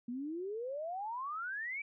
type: exponential sweep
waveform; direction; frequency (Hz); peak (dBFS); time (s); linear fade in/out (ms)
sine; up; 233.1 to 2349; -37; 0.08-1.82; 5
effects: none